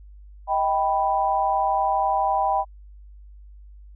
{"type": "chord", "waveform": "sine", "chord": "Eb augmented", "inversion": "none", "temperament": "equal with one note detuned", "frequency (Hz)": [632, 784, 987.8], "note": ["Eb5", "G5", "B5"], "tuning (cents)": [27, 0, 0], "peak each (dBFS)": [-27, -21, -24], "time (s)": [0.47, 2.65], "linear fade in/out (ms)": 50, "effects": ["added 50 Hz sine -42 dBFS peak until 3.95 s"]}